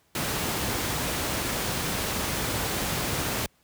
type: noise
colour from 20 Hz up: pink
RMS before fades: -28 dBFS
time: 0.15-3.46 s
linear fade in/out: 2 ms
effects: pink hiss -65 dBFS RMS until 3.63 s + high-pass 60 Hz 12 dB/octave